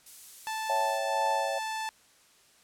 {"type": "noise", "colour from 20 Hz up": "violet", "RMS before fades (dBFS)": -42, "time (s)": [0.06, 0.98], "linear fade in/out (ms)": 5}
{"type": "tone", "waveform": "sawtooth", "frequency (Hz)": 878, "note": "A5", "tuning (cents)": -4, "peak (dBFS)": -28, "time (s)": [0.47, 1.89], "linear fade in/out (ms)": 0}
{"type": "chord", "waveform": "sine", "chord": "A dominant seventh", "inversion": "first", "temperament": "equal", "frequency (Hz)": [554.4, 659.3, 784, 880], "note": ["C#5", "E5", "G5", "A5"], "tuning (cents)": [0, 0, 0, 0], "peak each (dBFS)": [-33, -34, -34, -31], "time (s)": [0.69, 1.59], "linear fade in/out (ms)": 10}
{"effects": ["white hiss -61 dBFS RMS until 2.63 s", "low-pass 10000 Hz 12 dB/octave"]}